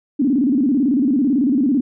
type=tone with vibrato; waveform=sine; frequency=266 Hz; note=C4; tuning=29 cents sharp; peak=-13 dBFS; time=0.19-1.81 s; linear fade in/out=10 ms; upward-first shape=square; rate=18 Hz; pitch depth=160 cents each way; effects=none